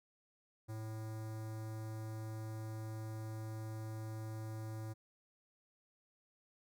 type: tone with notch filter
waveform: square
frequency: 109.8 Hz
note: A2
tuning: 3 cents flat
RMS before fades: -44 dBFS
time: 0.68-4.94 s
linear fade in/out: 20 ms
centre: 2900 Hz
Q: 0.71
effects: none